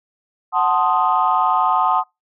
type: chord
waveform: sine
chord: F# diminished seventh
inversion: none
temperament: equal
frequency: 740 / 880 / 1046.5 / 1244.5 Hz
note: F#5 / A5 / C6 / Eb6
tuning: 0 / 0 / 0 / 0 cents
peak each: -19 dBFS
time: 0.52-2.04 s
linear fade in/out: 50 ms
effects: noise-tail reverb RT60 0.2 s tail -26 dB re dry + tanh soft clip ceiling -5 dBFS